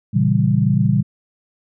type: chord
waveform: sine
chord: A# diminished seventh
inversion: none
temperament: equal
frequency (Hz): 116.54 / 138.59 / 164.81 / 196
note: A#2 / C#3 / E3 / G3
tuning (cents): 0 / 0 / 0 / 0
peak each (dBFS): -18 / -18 / -20 / -18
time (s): 0.13-1.03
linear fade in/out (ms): 20
effects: none